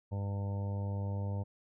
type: harmonic tone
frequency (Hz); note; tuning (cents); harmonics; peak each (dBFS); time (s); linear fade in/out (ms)
99.8; G2; +32; 1 / 2 / 3 / 4 / 5 / 6 / 7 / 8 / 9; -33 / -43 / -52 / -54 / -48 / -50 / -57 / -57 / -51; 0.11-1.44; 20
effects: none